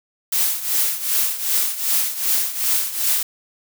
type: noise with tremolo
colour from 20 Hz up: blue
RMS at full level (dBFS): -17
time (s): 0.32-3.23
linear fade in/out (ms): 5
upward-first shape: triangle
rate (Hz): 2.6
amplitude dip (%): 80
effects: none